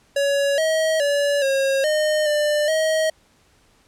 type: tone with pitch steps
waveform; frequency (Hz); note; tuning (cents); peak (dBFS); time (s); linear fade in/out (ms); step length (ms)
square; 562 / 637 / 572 / 542 / 612 / 596 / 633; C#5 / D#5 / D5 / C#5 / D#5 / D5 / D#5; +24 / +41 / -46 / -39 / -29 / +25 / +30; -18; 0.16-3.1; 5; 420
effects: pink hiss -58 dBFS RMS until 3.87 s + low-pass 10000 Hz 12 dB/octave